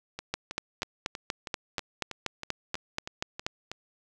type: two click trains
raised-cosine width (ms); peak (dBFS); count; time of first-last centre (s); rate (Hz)
0.2; -19 / -12; 12 / 14; 0.19-3.716 / 0.34-3.465; 3.12 / 4.16
effects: none